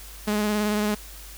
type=tone with vibrato; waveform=sawtooth; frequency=210 Hz; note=G#3; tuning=19 cents sharp; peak=-18 dBFS; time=0.27-0.95 s; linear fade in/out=10 ms; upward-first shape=sine; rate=18 Hz; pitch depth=24 cents each way; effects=added 50 Hz sine -42 dBFS peak until 1.37 s + white hiss -44 dBFS RMS until 1.37 s